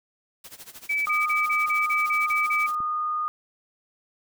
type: noise with tremolo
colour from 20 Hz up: white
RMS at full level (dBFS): -41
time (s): 0.44-2.75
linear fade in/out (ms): 5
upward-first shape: sine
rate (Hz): 13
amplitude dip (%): 85
type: tone bursts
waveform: sine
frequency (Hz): 2300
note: D7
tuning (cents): -37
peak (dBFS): -22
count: 9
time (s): 0.89-2.668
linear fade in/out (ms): 10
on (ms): 170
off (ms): 31
type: tone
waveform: sine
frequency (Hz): 1228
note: D#6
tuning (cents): -23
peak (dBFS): -24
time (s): 1.07-3.28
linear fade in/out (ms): 0
type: click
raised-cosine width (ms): 3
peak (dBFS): -31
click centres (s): 2.804
effects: none